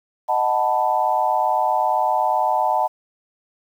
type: chord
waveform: sine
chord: B dominant seventh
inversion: first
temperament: equal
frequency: 622.3 / 740 / 880 / 987.8 Hz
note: D#5 / F#5 / A5 / B5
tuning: 0 / 0 / 0 / 0 cents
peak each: -24 / -21 / -20 / -25 dBFS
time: 0.28-2.88 s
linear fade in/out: 20 ms
effects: 8-bit